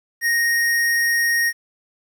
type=tone; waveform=square; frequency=1864.7 Hz; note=A#6; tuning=in tune; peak=-17 dBFS; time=0.21-1.53 s; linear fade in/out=50 ms; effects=9-bit